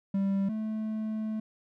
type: tone pair in turn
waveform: triangle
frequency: 196 / 217.5 Hz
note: G3 / A3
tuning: 0 / -20 cents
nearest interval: major second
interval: 180 cents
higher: second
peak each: -23 / -28 dBFS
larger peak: first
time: 0.14-0.49 / 0.49-1.4 s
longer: second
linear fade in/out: 5 ms
effects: none